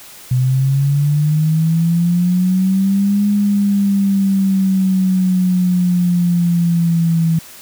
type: linear two-way sweep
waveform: sine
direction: up then down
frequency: 125.3 to 205.4 to 163 Hz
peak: -11 dBFS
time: 0.31-7.39 s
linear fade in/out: 5 ms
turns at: 3.27 s
effects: white hiss -38 dBFS RMS until 7.61 s